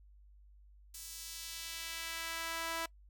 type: tone with high-pass filter sweep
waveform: sawtooth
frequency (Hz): 329.6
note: E4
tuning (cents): 0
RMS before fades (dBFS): -42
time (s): 0.94-2.86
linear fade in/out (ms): 5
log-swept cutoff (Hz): 7200 to 870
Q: 0.88
effects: noise-tail reverb RT60 0.1 s tail -23 dB re dry + added 50 Hz sine -57 dBFS peak until 3.09 s